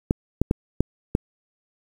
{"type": "clicks", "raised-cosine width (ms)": 3, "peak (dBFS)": -5, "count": 5, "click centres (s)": [0.109, 0.416, 0.511, 0.806, 1.151], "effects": ["7-bit"]}